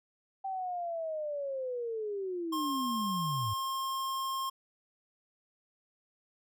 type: linear sweep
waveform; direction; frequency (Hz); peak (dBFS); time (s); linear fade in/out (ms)
sine; down; 780 to 97.1; -33; 0.44-3.54; 10
type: tone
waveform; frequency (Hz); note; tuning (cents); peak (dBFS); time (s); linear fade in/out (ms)
square; 1068; C6; +35; -33; 2.52-4.5; 10
effects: none